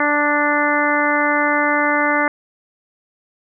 harmonic tone, 293.7 Hz, D4, in tune, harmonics 1 / 2 / 3 / 4 / 5 / 6 / 7, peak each -22 / -22 / -22 / -22 / -22 / -22 / -22 dBFS, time 0-2.28 s, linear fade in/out 2 ms, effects none

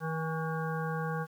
harmonic tone with a mistuned harmonic, 160 Hz, D#3, 49 cents sharp, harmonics 1 / 3 / 5 / 7 / 9 / 10, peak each -33 / -38 / -40 / -41 / -43 / -43 dBFS, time 0-1.27 s, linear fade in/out 50 ms, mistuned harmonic 5, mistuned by +42 cents, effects 10-bit

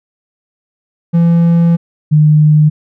triangle / sine tone pair in turn, 169 / 151.95 Hz, E3 / D#3, +43 / -41 cents, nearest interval major second, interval 184 cents, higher first, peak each -4 dBFS, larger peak neither, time 1.13-1.77 / 2.11-2.7 s, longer first, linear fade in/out 20 ms, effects none

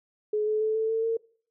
sine tone with pitch steps, 423.9 / 429.8 / 435.8 / 441.9 / 448.1 / 454.3 Hz, G#4 / A4 / A4 / A4 / A4 / A#4, +35 / -41 / -17 / +7 / +32 / -45 cents, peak -23 dBFS, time 0.33-1.17 s, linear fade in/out 5 ms, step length 140 ms, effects noise-tail reverb RT60 0.5 s tail -23 dB re dry

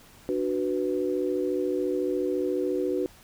sine chord, B minor, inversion first, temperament just, 296.3 / 370.4 / 493.9 Hz, D4 / F#4 / B4, +15 / +2 / 0 cents, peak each -30 / -27 / -30 dBFS, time 0.29-3.06 s, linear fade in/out 0 ms, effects pink hiss -53 dBFS RMS until 3.23 s

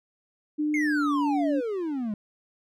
sine tone with pitch glide, 300.7 to 288.6 Hz, D4 to D4, +41 to -30 cents, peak -23 dBFS, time 0.58-1.61 s, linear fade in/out 20 ms, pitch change -71 cents, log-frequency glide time 0.86-1.12 s
triangle exponential sweep, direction down, 2207 to 201.1 Hz, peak -25 dBFS, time 0.74-2.14 s, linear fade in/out 2 ms
effects none

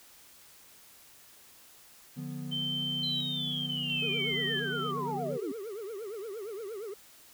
triangle chord, B diminished, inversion first, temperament just, 148.16 / 177.8 / 246.9 Hz, D3 / F3 / B3, +16 / +31 / 0 cents, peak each -37 / -41 / -38 dBFS, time 2.16-5.38 s, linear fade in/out 20 ms
sine tone with tremolo, 3103 Hz, G7, 18 cents flat, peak -31 dBFS, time 2.51-4.92 s, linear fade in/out 20 ms, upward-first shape square, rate 0.72 Hz, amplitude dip 55%
sine linear sweep, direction down, 4109 to 244.9 Hz, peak -33 dBFS, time 3.03-5.52 s, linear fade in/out 5 ms
triangle tone with vibrato, 421.7 Hz, G#4, 26 cents sharp, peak -35 dBFS, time 4.02-6.94 s, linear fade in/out 5 ms, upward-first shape triangle, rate 8.6 Hz, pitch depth 220 cents each way
effects white hiss -56 dBFS RMS until 7.33 s

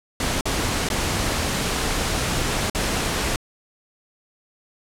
pink noise with dropouts, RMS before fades -23 dBFS, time 0.2-3.36 s, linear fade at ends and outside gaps 2 ms, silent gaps 0.41-0.455 / 0.888-0.901 / 2.699-2.748 s, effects low-pass 10000 Hz 12 dB/octave

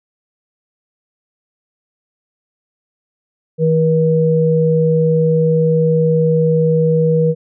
sine tone pair together, 160.35 / 480.5 Hz, E3 / B4, -48 / -48 cents, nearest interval octave + perfect fifth, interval 1900 cents, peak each -13 dBFS, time 3.58-7.35 s, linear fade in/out 50 ms, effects none

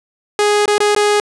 sawtooth tone with dropouts, 415.3 Hz, G#4, in tune, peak -7 dBFS, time 0.39-1.2 s, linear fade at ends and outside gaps 1 ms, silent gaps 0.657-0.678 / 0.781-0.803 / 0.949-0.963 s, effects resampled to 24000 Hz + 8-bit

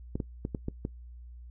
clicks, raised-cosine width 3 ms, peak -19 dBFS, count 6, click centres 0.155 / 0.202 / 0.451 / 0.548 / 0.684 / 0.851 s, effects noise-tail reverb RT60 0.1 s tail -20 dB re dry + added 60 Hz sine -44 dBFS peak until 1.5 s

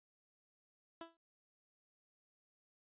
15% pulse tone with exponential decay, 331.9 Hz, E4, 12 cents sharp, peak -37 dBFS, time 1.01-1.17 s, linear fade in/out 1 ms, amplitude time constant 34 ms, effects resampled to 8000 Hz

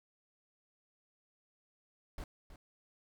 brown noise with echo, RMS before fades -42 dBFS, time 2.18-2.24 s, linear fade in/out 2 ms, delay 320 ms, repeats 1, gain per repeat -11 dB, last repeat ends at 2.56 s, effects none

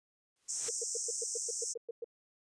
white noise with exponential growth, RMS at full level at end -41 dBFS, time 0.36-0.69 s, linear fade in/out 2 ms, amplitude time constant 71 ms
white band-pass noise, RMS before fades -38 dBFS, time 0.48-1.74 s, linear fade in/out 20 ms, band 5500 to 8600 Hz, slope 96 dB/octave
sine tone bursts, 466.2 Hz, A#4, in tune, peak -36 dBFS, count 11, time 0.68-2.044 s, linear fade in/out 5 ms, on 24 ms, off 110 ms
effects resampled to 22050 Hz

